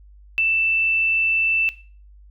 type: tone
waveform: sine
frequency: 2657 Hz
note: E7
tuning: 13 cents sharp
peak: -16 dBFS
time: 0.38-1.69 s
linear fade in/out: 0 ms
effects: noise-tail reverb RT60 0.4 s tail -17 dB re dry + added 50 Hz sine -44 dBFS peak until 2.3 s